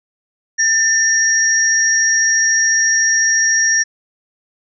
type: tone pair together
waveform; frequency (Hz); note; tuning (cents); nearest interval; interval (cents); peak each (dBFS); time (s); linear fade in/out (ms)
sine; 1793 / 5681; A6 / F8; +32 / +29; octave + minor sixth; 1997; -14; 0.58-3.84; 20
effects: none